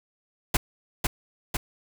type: noise with echo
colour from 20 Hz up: pink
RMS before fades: -21 dBFS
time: 0.54-0.57 s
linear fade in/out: 5 ms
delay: 500 ms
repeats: 2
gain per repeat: -3 dB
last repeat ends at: 1.57 s
effects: none